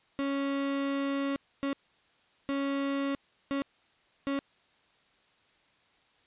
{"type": "tone bursts at uneven times", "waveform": "35% pulse", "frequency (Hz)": 277.2, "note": "C#4", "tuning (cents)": 0, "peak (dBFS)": -27, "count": 5, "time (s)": [[0.19, 1.36], [1.63, 1.73], [2.49, 3.15], [3.51, 3.62], [4.27, 4.39]], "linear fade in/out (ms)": 0, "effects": ["white hiss -66 dBFS RMS until 6.26 s", "resampled to 8000 Hz"]}